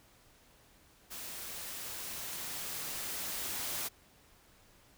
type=noise with level ramp; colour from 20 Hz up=white; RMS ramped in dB=-44 to -37 dBFS; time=1.1-3.89 s; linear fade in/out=20 ms; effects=pink hiss -63 dBFS RMS until 4.97 s